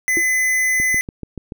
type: tone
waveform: square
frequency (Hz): 2025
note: B6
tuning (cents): +43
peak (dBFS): -16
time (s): 0.08-1.01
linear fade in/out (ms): 0
type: tone with exponential decay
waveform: sine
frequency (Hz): 340.2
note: F4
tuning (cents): -45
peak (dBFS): -16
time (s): 0.17-0.25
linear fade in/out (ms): 0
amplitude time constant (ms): 16
type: click train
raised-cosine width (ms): 3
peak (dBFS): -16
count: 6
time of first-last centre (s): 0.8-1.522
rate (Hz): 6.93
effects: none